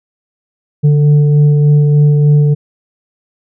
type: tone with frequency modulation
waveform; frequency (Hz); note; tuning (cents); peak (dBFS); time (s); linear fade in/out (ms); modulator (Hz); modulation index
sine; 146.83; D3; 0; -5; 0.83-2.55; 20; 297; 0.34
effects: none